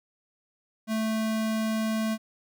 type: tone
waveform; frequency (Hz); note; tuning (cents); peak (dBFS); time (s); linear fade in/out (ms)
square; 220; A3; 0; -26; 0.87-2.18; 50
effects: none